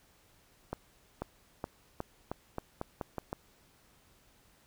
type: accelerating click train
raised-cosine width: 1 ms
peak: -21 dBFS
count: 10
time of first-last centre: 0.73-3.329 s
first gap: 490 ms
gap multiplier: 0.86
effects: pink hiss -65 dBFS RMS until 4.66 s